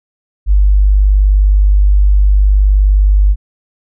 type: tone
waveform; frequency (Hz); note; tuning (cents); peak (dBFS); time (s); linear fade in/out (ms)
sine; 49.68; G1; +24; -5; 0.46-3.36; 50
effects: none